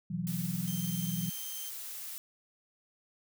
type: chord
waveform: sine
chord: B suspended fourth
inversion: none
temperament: equal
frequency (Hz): 123.47 / 164.81 / 185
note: B2 / E3 / F#3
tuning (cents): 0 / 0 / 0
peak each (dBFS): -41 / -35 / -35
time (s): 0.1-1.3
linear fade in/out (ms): 10
type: noise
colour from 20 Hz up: blue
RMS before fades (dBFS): -42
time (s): 0.27-2.18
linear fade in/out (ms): 0
type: tone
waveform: 5% pulse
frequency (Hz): 3136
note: G7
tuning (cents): 0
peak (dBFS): -33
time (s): 0.67-1.7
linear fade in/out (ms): 10
effects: none